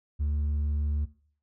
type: tone with hard clipping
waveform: triangle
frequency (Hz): 73.42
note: D2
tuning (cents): 0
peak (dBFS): -24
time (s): 0.19-1.06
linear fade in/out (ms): 20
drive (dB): 1
effects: noise-tail reverb RT60 0.5 s tail -18 dB re dry